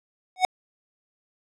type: tone with exponential growth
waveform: square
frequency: 741 Hz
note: F#5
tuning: 2 cents sharp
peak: -13 dBFS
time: 0.36-0.45 s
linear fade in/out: 1 ms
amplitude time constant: 18 ms
effects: low-pass 7000 Hz 12 dB/octave